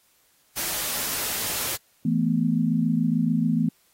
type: noise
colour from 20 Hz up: white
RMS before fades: -28 dBFS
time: 0.56-1.77 s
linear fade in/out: 20 ms
type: chord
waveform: sine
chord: E suspended fourth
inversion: none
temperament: equal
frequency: 164.81 / 220 / 246.9 Hz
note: E3 / A3 / B3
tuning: 0 / 0 / 0 cents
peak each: -24 dBFS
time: 2.05-3.69 s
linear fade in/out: 5 ms
effects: white hiss -63 dBFS RMS until 3.93 s + AAC 48 kbps